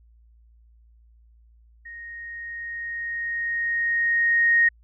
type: tone with level ramp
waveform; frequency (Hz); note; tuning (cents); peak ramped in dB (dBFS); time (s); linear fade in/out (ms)
sine; 1864.7; A#6; 0; -37 to -14; 1.85-4.69; 10
effects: added 57 Hz sine -52 dBFS peak until 4.83 s